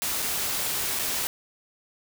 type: noise with dropouts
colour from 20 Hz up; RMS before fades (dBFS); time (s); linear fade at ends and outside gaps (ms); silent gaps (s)
white; -28; 0.02-1.27; 0; 0.221-0.225 / 0.99-0.994
effects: none